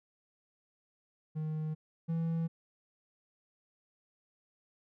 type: tone pair in turn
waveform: triangle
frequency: 155.56 / 164.81 Hz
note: D#3 / E3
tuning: 0 / 0 cents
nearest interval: minor second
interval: 100 cents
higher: second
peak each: -31 / -28 dBFS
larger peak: second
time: 1.35-1.75 / 2.08-2.48 s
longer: neither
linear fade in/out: 20 ms
effects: none